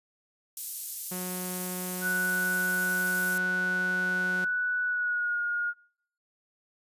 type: high-pass noise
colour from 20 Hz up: white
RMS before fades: -35 dBFS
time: 0.57-3.38 s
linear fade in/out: 2 ms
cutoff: 7800 Hz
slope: 12 dB/octave
type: tone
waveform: sawtooth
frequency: 182.2 Hz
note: F#3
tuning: 26 cents flat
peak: -30 dBFS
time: 1.11-4.45 s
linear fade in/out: 10 ms
type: tone with pitch glide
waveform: sine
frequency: 1480 to 1430.4 Hz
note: F#6 to F6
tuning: 0 to +41 cents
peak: -26 dBFS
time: 2.01-5.74 s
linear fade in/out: 50 ms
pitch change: -59 cents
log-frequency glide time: 4.84-5.41 s
effects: noise-tail reverb RT60 0.7 s tail -26 dB re dry + resampled to 32000 Hz